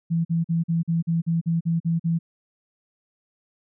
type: tone bursts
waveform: sine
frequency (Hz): 166.4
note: E3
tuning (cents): +17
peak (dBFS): -19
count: 11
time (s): 0.1-2.19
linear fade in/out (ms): 20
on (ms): 150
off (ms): 44
effects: none